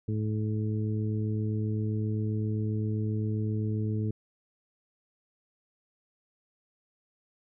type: harmonic tone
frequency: 107.6 Hz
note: A2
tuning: 38 cents flat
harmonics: 1 / 2 / 3 / 4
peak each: -28 / -34 / -38 / -40 dBFS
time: 0.08-4.11 s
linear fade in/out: 5 ms
effects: none